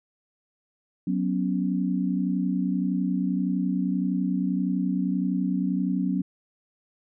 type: chord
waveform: sine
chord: F# suspended fourth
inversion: none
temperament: just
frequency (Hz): 185 / 246.7 / 277.5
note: F#3 / B3 / C#4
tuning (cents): 0 / -2 / +2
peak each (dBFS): -25 / -29 / -28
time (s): 1.07-6.22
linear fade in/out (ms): 5
effects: none